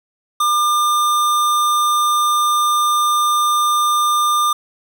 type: tone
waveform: square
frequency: 1200 Hz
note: D6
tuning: 37 cents sharp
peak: -14 dBFS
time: 0.4-4.53 s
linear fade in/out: 5 ms
effects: none